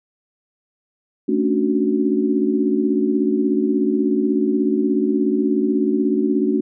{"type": "chord", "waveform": "sine", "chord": "D major seventh", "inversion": "second", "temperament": "equal", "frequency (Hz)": [220, 277.2, 293.7, 370], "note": ["A3", "C#4", "D4", "F#4"], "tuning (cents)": [0, 0, 0, 0], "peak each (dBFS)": -21, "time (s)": [1.28, 6.61], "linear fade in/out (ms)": 10, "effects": []}